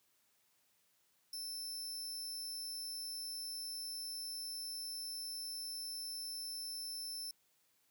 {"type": "tone", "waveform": "sawtooth", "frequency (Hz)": 5310, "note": "E8", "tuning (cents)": 12, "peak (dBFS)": -39, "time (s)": [1.33, 7.31], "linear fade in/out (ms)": 2, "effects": ["white hiss -75 dBFS RMS until 7.9 s", "high-pass 60 Hz 12 dB/octave"]}